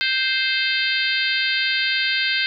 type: harmonic tone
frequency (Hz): 523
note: C5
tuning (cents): -1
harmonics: 3 / 4 / 5 / 6 / 7 / 8 / 9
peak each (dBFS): -24 / -25 / -26 / -27 / -27 / -28 / -29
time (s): 0.01-2.46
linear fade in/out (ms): 0
effects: none